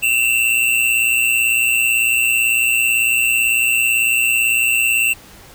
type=tone pair together; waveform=square; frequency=2637 / 2755 Hz; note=E7 / F7; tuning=0 / -24 cents; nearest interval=minor second; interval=76 cents; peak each=-17 dBFS; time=0.02-5.14 s; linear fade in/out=20 ms; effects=pink hiss -42 dBFS RMS until 5.54 s